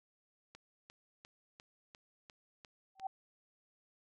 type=click train; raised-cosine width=0.2 ms; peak=-35 dBFS; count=8; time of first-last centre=0.55-2.998 s; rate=2.86 Hz
type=tone with exponential growth; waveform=sine; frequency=769 Hz; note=G5; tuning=33 cents flat; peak=-32 dBFS; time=2.95-3.07 s; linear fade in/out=5 ms; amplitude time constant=24 ms
effects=none